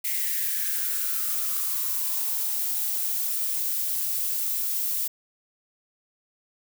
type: noise with high-pass filter sweep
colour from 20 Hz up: violet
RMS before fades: -27 dBFS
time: 0.04-5.08 s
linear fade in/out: 10 ms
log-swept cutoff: 2100 to 310 Hz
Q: 6.5
effects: none